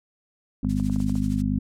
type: harmonic tone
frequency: 50.6 Hz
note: G#1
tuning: 44 cents flat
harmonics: 1 / 2 / 3 / 4 / 5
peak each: -29 / -29 / -31 / -26 / -26 dBFS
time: 0.63-1.59 s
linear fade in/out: 5 ms
type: clicks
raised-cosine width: 1 ms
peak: -28 dBFS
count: 7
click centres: 0.647 / 0.799 / 0.898 / 0.961 / 1.002 / 1.096 / 1.155 s
type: noise with tremolo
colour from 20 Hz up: blue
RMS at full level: -39 dBFS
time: 0.69-1.42 s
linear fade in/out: 5 ms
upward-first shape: triangle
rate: 13 Hz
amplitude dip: 85%
effects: low-pass 8000 Hz 12 dB/octave